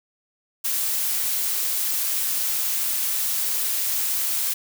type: noise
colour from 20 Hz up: blue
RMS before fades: -24 dBFS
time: 0.64-4.54 s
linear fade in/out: 10 ms
effects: none